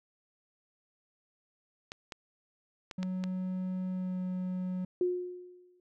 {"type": "clicks", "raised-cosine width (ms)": 0.2, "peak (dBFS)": -23, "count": 5, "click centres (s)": [1.919, 2.122, 2.912, 3.03, 3.239]}
{"type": "tone with pitch glide", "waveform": "triangle", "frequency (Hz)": [185, 183.51], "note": ["F#3", "F#3"], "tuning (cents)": [0, -14], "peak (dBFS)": -30, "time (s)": [2.98, 4.85], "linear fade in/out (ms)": 5, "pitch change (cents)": -14, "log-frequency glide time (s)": [3.9, 4.18]}
{"type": "tone with exponential decay", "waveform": "sine", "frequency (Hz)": 359.4, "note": "F4", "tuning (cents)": 50, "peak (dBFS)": -24, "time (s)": [5.01, 5.8], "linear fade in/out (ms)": 2, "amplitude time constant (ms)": 170}
{"effects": []}